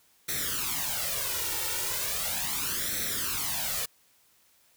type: noise with flanger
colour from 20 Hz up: white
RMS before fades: -31 dBFS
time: 0.28-3.86 s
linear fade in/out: 10 ms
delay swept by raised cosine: 0.51 to 2.21 ms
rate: 0.37 Hz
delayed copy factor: +0.8
effects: white hiss -64 dBFS RMS until 4.76 s